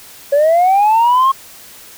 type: linear sweep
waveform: sine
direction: up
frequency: 554.4 to 1090 Hz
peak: -6 dBFS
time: 0.32-1.32 s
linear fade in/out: 10 ms
effects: tanh soft clip ceiling -6 dBFS + white hiss -38 dBFS RMS until 1.97 s